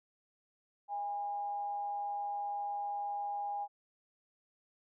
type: tone with amplitude modulation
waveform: sine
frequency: 815 Hz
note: G#5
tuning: 33 cents flat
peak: -33 dBFS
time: 0.88-3.68 s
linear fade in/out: 50 ms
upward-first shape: sine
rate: 178 Hz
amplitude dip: 35%
effects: none